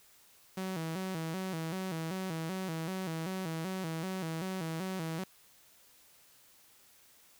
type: tone with vibrato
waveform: sawtooth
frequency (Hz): 174.61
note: F3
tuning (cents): 0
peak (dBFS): -31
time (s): 0.57-5.24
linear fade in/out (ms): 5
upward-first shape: square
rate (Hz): 2.6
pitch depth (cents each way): 130
effects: white hiss -62 dBFS RMS until 7.39 s